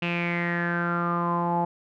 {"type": "tone with low-pass filter sweep", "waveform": "sawtooth", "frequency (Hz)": 172.4, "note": "F3", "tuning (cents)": -22, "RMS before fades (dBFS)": -26, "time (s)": [0.02, 1.65], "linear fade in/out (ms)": 5, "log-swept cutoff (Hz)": [2700, 820], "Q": 8.2, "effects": []}